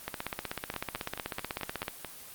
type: two click trains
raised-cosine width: 0.3 ms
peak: -20 / -16 dBFS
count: 7 / 30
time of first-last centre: 0.74-2.047 / 0.08-1.881 s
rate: 4.59 / 16.1 Hz
effects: white hiss -47 dBFS RMS until 2.34 s + Opus 24 kbps